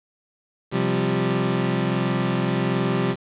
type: chord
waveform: 25% pulse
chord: C suspended fourth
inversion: none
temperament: equal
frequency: 130.81 / 174.61 / 196 Hz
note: C3 / F3 / G3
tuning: 0 / 0 / 0 cents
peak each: -21 dBFS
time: 0.71-3.16 s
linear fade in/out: 50 ms
effects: resampled to 8000 Hz + 7-bit